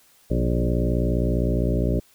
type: harmonic tone with a mistuned harmonic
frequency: 59.8 Hz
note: A#1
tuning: 45 cents sharp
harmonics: 1 / 2 / 3 / 4 / 5 / 6 / 7 / 9 / 10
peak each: -23 / -26 / -28 / -29 / -30 / -31 / -31 / -33 / -33 dBFS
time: 0.3-2 s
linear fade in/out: 10 ms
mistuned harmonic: 2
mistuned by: +64 cents
effects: white hiss -57 dBFS RMS until 2.14 s